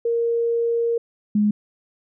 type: tone pair in turn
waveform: sine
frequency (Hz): 466.2 / 209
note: A#4 / G#3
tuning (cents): 0 / +11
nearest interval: octave + major second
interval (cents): 1389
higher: first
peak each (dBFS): -18 / -15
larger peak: second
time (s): 0.05-0.98 / 1.35-1.51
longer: first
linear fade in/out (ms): 5
effects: none